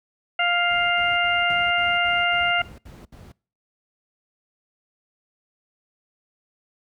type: harmonic tone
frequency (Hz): 700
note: F5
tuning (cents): +4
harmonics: 1 / 2 / 3 / 4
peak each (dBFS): -24 / -24 / -24 / -24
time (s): 0.39-2.62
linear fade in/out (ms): 5
type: noise bursts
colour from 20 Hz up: brown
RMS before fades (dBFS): -40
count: 10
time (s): 0.7-3.321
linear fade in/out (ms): 5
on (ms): 200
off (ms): 69
type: tone with exponential decay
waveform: sawtooth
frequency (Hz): 155.56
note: D#3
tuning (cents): 0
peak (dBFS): -32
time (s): 1.5-1.64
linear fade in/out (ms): 2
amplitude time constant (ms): 29
effects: noise-tail reverb RT60 0.4 s tail -24 dB re dry + high-pass 60 Hz 12 dB/octave